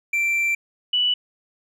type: tone pair in turn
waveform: triangle / sine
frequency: 2349 / 2960 Hz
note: D7 / F#7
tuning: 0 / 0 cents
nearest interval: major third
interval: 400 cents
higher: second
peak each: -17 / -17 dBFS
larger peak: neither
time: 0.13-0.55 / 0.93-1.14 s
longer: first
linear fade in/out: 5 ms
effects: none